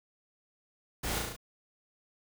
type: noise with echo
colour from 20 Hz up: pink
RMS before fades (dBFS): -35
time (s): 1.03-1.19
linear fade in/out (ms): 10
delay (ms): 35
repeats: 5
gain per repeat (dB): -2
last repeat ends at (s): 1.365
effects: none